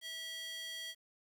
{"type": "tone with high-pass filter", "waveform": "square", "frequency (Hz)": 651, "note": "E5", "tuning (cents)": -22, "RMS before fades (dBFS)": -44, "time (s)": [0.01, 0.95], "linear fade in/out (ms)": 50, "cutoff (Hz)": 2700, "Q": 4.1, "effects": ["11-bit"]}